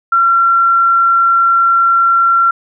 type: tone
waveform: sine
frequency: 1365 Hz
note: F6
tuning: 40 cents flat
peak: -7 dBFS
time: 0.12-2.51 s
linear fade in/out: 5 ms
effects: none